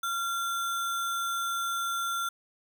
sine tone with sample-and-hold, 1377 Hz, F6, 25 cents flat, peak -28 dBFS, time 0.03-2.29 s, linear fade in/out 5 ms, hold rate 4900 Hz, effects none

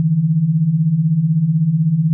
sine beating tone pair, 146.4 / 162.4 Hz, D3 / E3, -5 / -26 cents, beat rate 16 Hz, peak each -19 / -13 dBFS, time 0-2.13 s, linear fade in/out 0 ms, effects none

